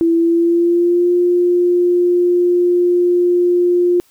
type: tone with pitch glide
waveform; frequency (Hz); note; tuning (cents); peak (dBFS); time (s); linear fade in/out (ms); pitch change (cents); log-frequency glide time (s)
sine; 333.3 to 353.1; E4 to F4; +19 to +19; -10; 0.01-4; 0; +100; 0.15-1.12
effects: white hiss -54 dBFS RMS until 4.1 s